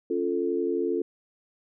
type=chord; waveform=sine; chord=Db augmented; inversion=none; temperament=equal; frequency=277.2 / 349.2 / 440 Hz; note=Db4 / F4 / A4; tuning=0 / 0 / 0 cents; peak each=-31 / -27 / -28 dBFS; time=0.1-1.02 s; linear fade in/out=5 ms; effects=none